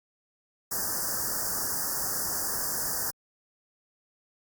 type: band-stop noise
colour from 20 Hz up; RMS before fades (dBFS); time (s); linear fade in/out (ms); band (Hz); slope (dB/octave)
white; -30; 0.71-3.11; 10; 1800 to 4800; 96
effects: Opus 48 kbps